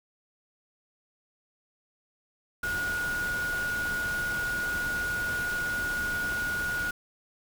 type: tone in noise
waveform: sine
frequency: 1446 Hz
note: F#6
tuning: 40 cents flat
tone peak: -28 dBFS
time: 2.63-6.91 s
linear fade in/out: 5 ms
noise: pink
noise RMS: -38 dBFS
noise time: 2.63-6.91 s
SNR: +7 dB
effects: none